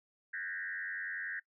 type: tone with frequency modulation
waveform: sine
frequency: 1725 Hz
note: A6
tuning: 35 cents flat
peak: -37 dBFS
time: 0.33-1.4 s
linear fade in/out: 10 ms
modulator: 90.7 Hz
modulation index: 2.2
effects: noise-tail reverb RT60 0.1 s tail -21 dB re dry